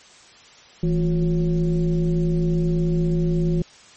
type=tone with frequency modulation; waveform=sine; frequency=164.7 Hz; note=E3; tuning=1 cent flat; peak=-17 dBFS; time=0.83-3.62 s; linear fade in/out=2 ms; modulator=193 Hz; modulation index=0.83; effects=white hiss -48 dBFS RMS until 3.96 s + MP3 32 kbps